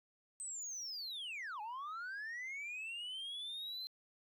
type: linear two-way sweep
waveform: sine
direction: down then up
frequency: 8300 to 819 to 4134 Hz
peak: -39 dBFS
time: 0.4-3.87 s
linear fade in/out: 0 ms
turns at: 1.61 s
effects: tanh soft clip ceiling -41 dBFS + 13-bit